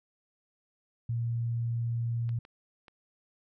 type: tone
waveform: sine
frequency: 117.1 Hz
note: A#2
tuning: 8 cents sharp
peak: -28 dBFS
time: 1.09-2.39 s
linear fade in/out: 5 ms
type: clicks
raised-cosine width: 0.3 ms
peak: -35 dBFS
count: 3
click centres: 2.292 / 2.451 / 2.882 s
effects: none